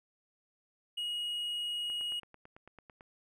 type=tone; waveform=triangle; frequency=2890 Hz; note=F#7; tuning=41 cents flat; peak=-32 dBFS; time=0.97-2.2 s; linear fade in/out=10 ms
type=click train; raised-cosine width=0.5 ms; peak=-37 dBFS; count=11; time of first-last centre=1.9-3.009 s; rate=9.02 Hz
effects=none